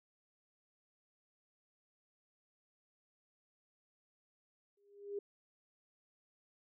sine tone with exponential growth, 404.8 Hz, G#4, 44 cents flat, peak -35 dBFS, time 4.77-5.19 s, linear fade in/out 5 ms, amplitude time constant 90 ms, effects none

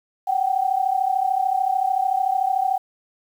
sine tone pair together, 747 / 780.5 Hz, F#5 / G5, +16 / -8 cents, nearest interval minor second, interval 76 cents, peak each -21 dBFS, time 0.27-2.78 s, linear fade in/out 10 ms, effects 8-bit

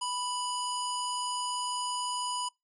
harmonic tone, 987.8 Hz, B5, in tune, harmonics 1 / 3 / 5 / 7 / 9 / 10, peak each -33 / -38 / -40 / -41 / -43 / -43 dBFS, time 0.01-2.49 s, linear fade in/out 10 ms, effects noise-tail reverb RT60 0.2 s tail -25 dB re dry

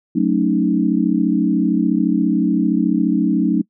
sine chord, D# half-diminished seventh, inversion first, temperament equal, 185 / 220 / 277.2 / 311.1 Hz, F#3 / A3 / C#4 / D#4, 0 / 0 / 0 / 0 cents, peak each -19 dBFS, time 0.15-3.62 s, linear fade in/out 10 ms, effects noise-tail reverb RT60 0.1 s tail -24 dB re dry

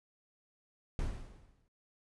brown noise with exponential decay, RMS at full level -34 dBFS, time 0.99-1.68 s, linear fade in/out 1 ms, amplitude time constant 150 ms, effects noise-tail reverb RT60 0.1 s tail -19 dB re dry + resampled to 24000 Hz

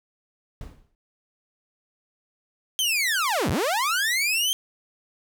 brown noise with exponential decay, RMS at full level -33 dBFS, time 0.61-0.95 s, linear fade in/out 1 ms, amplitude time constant 73 ms
sawtooth linear two-way sweep, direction down then up, 3197 to 61.74 to 3197 Hz, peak -18 dBFS, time 2.79-4.53 s, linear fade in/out 0 ms, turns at 3.5 s
effects none

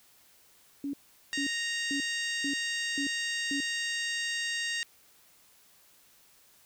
sine tone bursts, 281.5 Hz, C#4, 27 cents sharp, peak -31 dBFS, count 6, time 0.84-3.604 s, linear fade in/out 2 ms, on 94 ms, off 440 ms
harmonic tone, 931 Hz, A#5, 2 cents flat, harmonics 2 / 3 / 4 / 5 / 6 / 7 / 8 / 9, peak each -33 / -37 / -39 / -41 / -43 / -44 / -45 / -46 dBFS, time 1.33-4.83 s, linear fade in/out 0 ms
effects white hiss -61 dBFS RMS until 6.65 s

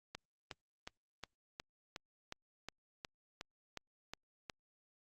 click train, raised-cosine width 0.2 ms, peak -26 dBFS, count 13, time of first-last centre 0.15-4.498 s, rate 2.76 Hz, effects Opus 48 kbps

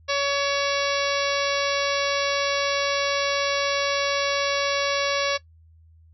harmonic tone with a mistuned harmonic, 563 Hz, C#5, 27 cents sharp, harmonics 1 / 2 / 3 / 4 / 5 / 6 / 7 / 8 / 9 / 10, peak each -25 / -28 / -30 / -31 / -32 / -33 / -33 / -34 / -35 / -35 dBFS, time 0.08-5.38 s, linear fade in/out 20 ms, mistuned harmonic 5, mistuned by -41 cents, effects noise-tail reverb RT60 0.1 s tail -18 dB re dry + added 81 Hz sine -50 dBFS peak until 6.13 s

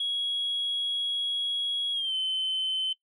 sine tone with pitch glide, 3322 to 3064 Hz, G#7 to G7, 0 to -40 cents, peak -25 dBFS, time 0-2.93 s, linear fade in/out 5 ms, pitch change -140 cents, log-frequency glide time 1.93-2.14 s, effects noise-tail reverb RT60 0.1 s tail -18 dB re dry + tanh soft clip ceiling -23 dBFS

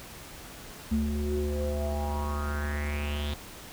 square tone with low-pass filter sweep, 73.42 Hz, D2, in tune, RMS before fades -30 dBFS, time 0.91-3.34 s, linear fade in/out 5 ms, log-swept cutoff 220 to 3700 Hz, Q 6, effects pink hiss -45 dBFS RMS until 3.72 s

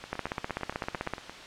two click trains, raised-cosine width 0.5 ms, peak -15 / -24 dBFS, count 17 / 12, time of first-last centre 0.13-1.136 / 0.04-1.296 s, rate 15.9 / 8.76 Hz, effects white hiss -44 dBFS RMS until 1.46 s + low-pass 4000 Hz 12 dB/octave

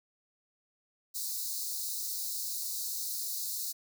white high-pass noise, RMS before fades -36 dBFS, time 1.14-3.73 s, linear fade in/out 20 ms, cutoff 3900 Hz, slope 96 dB/octave, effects none

